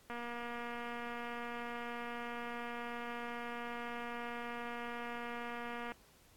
click train, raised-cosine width 0.5 ms, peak -29 dBFS, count 1386, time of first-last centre 0.1-5.919 s, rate 238 Hz, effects pink hiss -65 dBFS RMS until 6.36 s + AAC 64 kbps

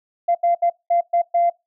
sine tone bursts at uneven times, 690 Hz, F5, 21 cents flat, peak -13 dBFS, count 6, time 0.28-0.35 / 0.43-0.55 / 0.62-0.7 / 0.9-1.01 / 1.13-1.22 / 1.34-1.5 s, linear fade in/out 10 ms, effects noise-tail reverb RT60 0.2 s tail -23 dB re dry + tanh soft clip ceiling -9 dBFS

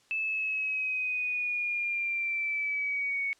sine linear sweep, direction down, 2627 to 2217 Hz, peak -28 dBFS, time 0.11-3.33 s, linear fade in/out 0 ms, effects white hiss -64 dBFS RMS until 3.39 s + low-pass 7000 Hz 12 dB/octave

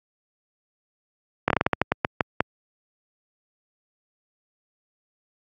slowing click train, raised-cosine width 0.5 ms, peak -3 dBFS, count 12, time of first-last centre 1.48-2.405 s, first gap 23 ms, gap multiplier 1.24, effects high-pass 80 Hz 12 dB/octave + Opus 48 kbps

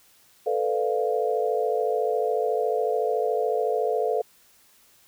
sine chord, B half-diminished seventh, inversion third, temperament equal, 440 / 493.9 / 587.3 / 698.5 Hz, A4 / B4 / D5 / F5, 0 / 0 / 0 / 0 cents, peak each -25 / -27 / -31 / -28 dBFS, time 0.46-4.22 s, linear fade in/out 10 ms, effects white hiss -58 dBFS RMS until 5.07 s

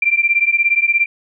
sine beating tone pair, 2356 / 2373 Hz, D7 / D7, +5 / +17 cents, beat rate 17 Hz, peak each -15 dBFS, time 0.02-1.06 s, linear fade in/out 5 ms, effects none

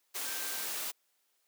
sine tone in noise, 1568 Hz, G6, in tune, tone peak -47 dBFS, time 0.25-0.66 s, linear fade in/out 20 ms, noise white, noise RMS -37 dBFS, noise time 0.14-0.92 s, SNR -13 dB, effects white hiss -75 dBFS RMS until 1.47 s + high-pass 300 Hz 12 dB/octave

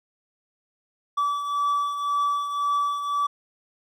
triangle beating tone pair, 1152 / 1153.9 Hz, D6 / D6, -34 / -31 cents, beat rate 1.9 Hz, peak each -21 / -29 dBFS, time 1.17-3.27 s, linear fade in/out 10 ms, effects none

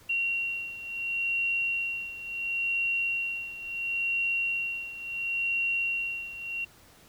sine beating tone pair, 2748 / 2748.72 Hz, F7 / F7, -29 / -28 cents, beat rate 0.72 Hz, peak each -29 / -33 dBFS, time 0.09-6.65 s, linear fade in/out 10 ms, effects pink hiss -56 dBFS RMS until 7.08 s

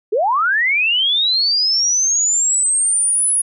sine linear sweep, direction up, 380 to 10470 Hz, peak -13 dBFS, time 0.12-3.42 s, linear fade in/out 10 ms, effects none

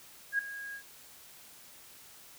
sine tone with ADSR envelope, 1639 Hz, G#6, 23 cents flat, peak -24 dBFS, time 0.32-0.83 s, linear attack 68 ms, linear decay 5 ms, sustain -15 dB, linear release 83 ms, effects white hiss -54 dBFS RMS until 2.38 s

